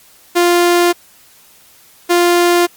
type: tone pair in turn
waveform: sawtooth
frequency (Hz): 349.2 / 349.2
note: F4 / F4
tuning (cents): 0 / 0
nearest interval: unison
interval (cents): 0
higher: neither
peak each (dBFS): -5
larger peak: neither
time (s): 0.35-0.93 / 2.09-2.67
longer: neither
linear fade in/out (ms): 20
effects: white hiss -46 dBFS RMS until 2.76 s + Opus 48 kbps